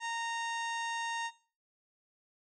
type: harmonic tone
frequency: 925 Hz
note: A#5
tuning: 14 cents flat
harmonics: 1 / 2 / 3 / 4 / 5 / 6 / 7 / 8 / 9 / 10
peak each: -37 / -39 / -44 / -47 / -56 / -53 / -49 / -56 / -58 / -62 dBFS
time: 0-1.31 s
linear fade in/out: 50 ms
effects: noise-tail reverb RT60 0.4 s tail -19 dB re dry

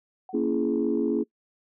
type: tone with exponential decay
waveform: sine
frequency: 750 Hz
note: F#5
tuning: 23 cents sharp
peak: -37 dBFS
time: 0.29-0.49 s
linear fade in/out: 2 ms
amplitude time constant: 43 ms
type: chord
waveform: sine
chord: A# half-diminished seventh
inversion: none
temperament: just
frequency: 233.1 / 279.7 / 335.6 / 419.5 Hz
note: A#3 / C#4 / E4 / G#4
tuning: 0 / +16 / +31 / +17 cents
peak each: -27 dBFS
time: 0.33-1.24 s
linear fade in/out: 20 ms
effects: noise-tail reverb RT60 0.1 s tail -24 dB re dry + tanh soft clip ceiling -14 dBFS

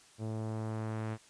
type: tone with low-pass filter sweep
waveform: sawtooth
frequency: 110 Hz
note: A2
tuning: in tune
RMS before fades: -37 dBFS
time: 0.18-1.18 s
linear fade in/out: 50 ms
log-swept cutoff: 590 to 2200 Hz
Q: 0.9
effects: white hiss -60 dBFS RMS until 1.29 s + resampled to 22050 Hz

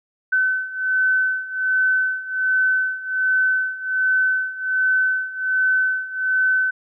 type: beating tone pair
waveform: sine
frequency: 1519 / 1520.3 Hz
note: F#6 / F#6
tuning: +45 / +47 cents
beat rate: 1.3 Hz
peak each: -22 / -19 dBFS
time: 0.32-6.71 s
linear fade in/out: 10 ms
effects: none

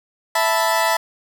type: chord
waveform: 30% pulse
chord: E suspended fourth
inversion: none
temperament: equal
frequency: 659.3 / 880 / 987.8 Hz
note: E5 / A5 / B5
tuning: 0 / 0 / 0 cents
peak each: -18 dBFS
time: 0.35-0.97 s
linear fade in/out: 5 ms
effects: none

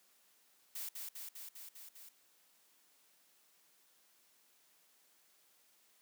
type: noise with echo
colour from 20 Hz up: blue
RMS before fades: -43 dBFS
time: 0.75-0.89 s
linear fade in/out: 5 ms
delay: 200 ms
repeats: 6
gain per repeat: -2 dB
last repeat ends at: 2.09 s
effects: white hiss -70 dBFS RMS until 6.01 s + high-pass 200 Hz 12 dB/octave

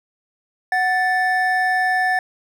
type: tone pair together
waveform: triangle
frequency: 740 / 1760 Hz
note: F#5 / A6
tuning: 0 / 0 cents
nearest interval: octave + minor third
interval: 1500 cents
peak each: -17 dBFS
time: 0.72-2.19 s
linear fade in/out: 2 ms
effects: none

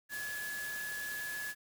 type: tone in noise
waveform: sine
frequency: 1700 Hz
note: G#6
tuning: 40 cents sharp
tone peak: -38 dBFS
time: 0.09-1.55 s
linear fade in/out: 50 ms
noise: white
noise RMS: -45 dBFS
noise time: 0.09-1.55 s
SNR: +4 dB
effects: none

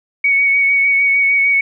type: tone with vibrato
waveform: sine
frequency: 2234 Hz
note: C#7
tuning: 13 cents sharp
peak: -10 dBFS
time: 0.24-1.61 s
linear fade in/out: 5 ms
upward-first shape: sine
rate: 6.6 Hz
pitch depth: 21 cents each way
effects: none

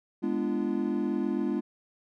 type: chord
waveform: triangle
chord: G# diminished seventh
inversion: none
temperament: equal with one note detuned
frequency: 207.7 / 246.9 / 293.7 / 342.4 Hz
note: G#3 / B3 / D4 / F4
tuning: 0 / 0 / 0 / -34 cents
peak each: -30 dBFS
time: 0.22-1.61 s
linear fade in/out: 20 ms
effects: none

